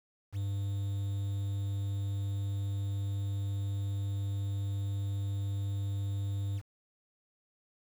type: tone with quantisation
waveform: triangle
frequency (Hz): 99.6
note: G2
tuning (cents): +28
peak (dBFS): -29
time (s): 0.32-6.62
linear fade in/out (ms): 50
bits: 9
effects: none